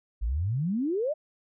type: exponential sweep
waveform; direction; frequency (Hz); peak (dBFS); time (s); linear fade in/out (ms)
sine; up; 49 to 643; -25; 0.21-1.14; 20
effects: none